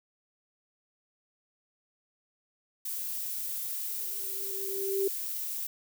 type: noise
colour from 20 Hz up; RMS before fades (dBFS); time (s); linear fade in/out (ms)
violet; -35; 2.85-5.67; 5
type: tone with exponential growth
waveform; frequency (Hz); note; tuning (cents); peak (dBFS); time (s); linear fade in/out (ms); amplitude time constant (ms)
sine; 391.3; G4; -3; -24; 3.88-5.08; 5; 260
effects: none